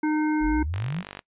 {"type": "harmonic tone", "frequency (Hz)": 306.2, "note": "D#4", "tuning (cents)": -28, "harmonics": [1, 3, 5, 7], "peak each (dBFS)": [-21, -31, -35, -38], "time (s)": [0.03, 0.63], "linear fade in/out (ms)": 5}
{"type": "exponential sweep", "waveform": "sine", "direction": "up", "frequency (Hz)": [38, 198.5], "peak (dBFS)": -26, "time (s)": [0.4, 1.04], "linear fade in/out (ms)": 50}
{"type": "click train", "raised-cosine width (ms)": 0.3, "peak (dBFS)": -20, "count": 23, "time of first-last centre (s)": [0.74, 1.192], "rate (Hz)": 48.7}
{"effects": ["noise-tail reverb RT60 0.1 s tail -22 dB re dry", "resampled to 8000 Hz"]}